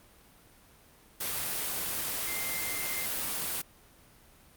sine tone in noise, 2093 Hz, C7, in tune, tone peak -38 dBFS, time 2.27-3.06 s, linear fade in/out 10 ms, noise white, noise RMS -33 dBFS, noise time 1.2-3.62 s, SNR -8 dB, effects pink hiss -58 dBFS RMS until 4.56 s + Opus 32 kbps

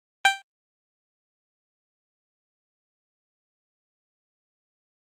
15% pulse tone with exponential decay, 784 Hz, G5, in tune, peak -3 dBFS, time 0.25-0.42 s, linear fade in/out 2 ms, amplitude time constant 35 ms, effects low-pass 7000 Hz 12 dB/octave + Opus 24 kbps

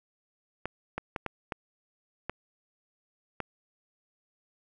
clicks, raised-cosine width 0.5 ms, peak -17 dBFS, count 7, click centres 0.656 / 0.98 / 1.162 / 1.263 / 1.522 / 2.296 / 3.403 s, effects none

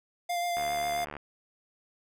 square tone with vibrato, 698.5 Hz, F5, in tune, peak -29 dBFS, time 0.29-1.05 s, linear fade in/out 10 ms, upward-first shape sine, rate 7.4 Hz, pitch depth 15 cents each way
click train, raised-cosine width 0.5 ms, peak -24 dBFS, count 45, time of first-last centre 0.57-1.167 s, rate 73.7 Hz
effects none

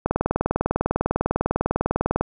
click train, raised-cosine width 1 ms, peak -6 dBFS, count 44, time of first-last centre 0.06-2.21 s, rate 20 Hz, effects none

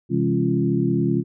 sine tone cluster, 130.6 / 165.8 / 203.7 / 274 / 345.3 Hz, C3 / E3 / G#3 / C#4 / F4, -3 / +10 / -33 / -20 / -20 cents, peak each -24 dBFS, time 0.09-1.24 s, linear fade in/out 50 ms, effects none

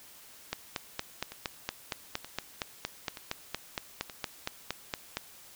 two click trains, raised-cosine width 0.2 ms, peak -24 / -14 dBFS, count 4 / 21, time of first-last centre 1.32-4.098 / 0.53-5.17 s, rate 1.08 / 4.31 Hz, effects white hiss -53 dBFS RMS until 5.55 s

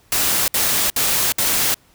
white noise bursts, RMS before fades -18 dBFS, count 4, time 0.12-1.743 s, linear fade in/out 2 ms, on 360 ms, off 61 ms, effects pink hiss -55 dBFS RMS until 1.94 s

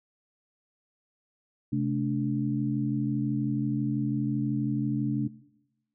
sine tone cluster, 131.4 / 217.2 / 289.7 Hz, C3 / A3 / D4, +8 / -22 / -24 cents, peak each -29 dBFS, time 1.72-5.28 s, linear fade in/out 10 ms, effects noise-tail reverb RT60 1.0 s tail -21 dB re dry

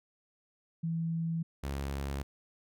sine / sawtooth tone pair in turn, 164.81 / 69.29 Hz, E3 / C#2, 0 / 0 cents, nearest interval octave + minor third, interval 1500 cents, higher first, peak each -30 / -30 dBFS, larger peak neither, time 0.83-1.43 / 1.63-2.23 s, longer neither, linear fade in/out 10 ms, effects none

